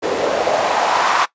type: noise with band-pass filter sweep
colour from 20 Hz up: white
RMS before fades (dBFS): -17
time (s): 0.02-1.26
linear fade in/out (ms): 20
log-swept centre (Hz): 430 to 1100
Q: 2.9
effects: noise-tail reverb RT60 0.1 s tail -18 dB re dry + resampled to 16000 Hz